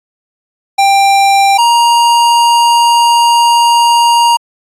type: tone pair in turn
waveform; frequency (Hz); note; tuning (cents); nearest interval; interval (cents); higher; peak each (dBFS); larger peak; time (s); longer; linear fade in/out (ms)
square; 790 / 941.2; G5 / A#5; +13 / +16; minor third; 303; second; -6; neither; 0.78-1.58 / 1.58-4.37; second; 10
effects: low-pass 10000 Hz 12 dB/octave + AAC 64 kbps